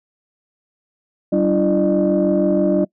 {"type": "tone cluster", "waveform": "sine", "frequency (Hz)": [191.8, 293, 339.3, 603], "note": ["G3", "D4", "F4", "D5"], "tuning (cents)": [-37, -4, -50, 46], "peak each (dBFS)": -18, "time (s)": [1.32, 2.85], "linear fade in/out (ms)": 10, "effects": ["noise-tail reverb RT60 0.1 s tail -24 dB re dry", "tanh soft clip ceiling -7 dBFS"]}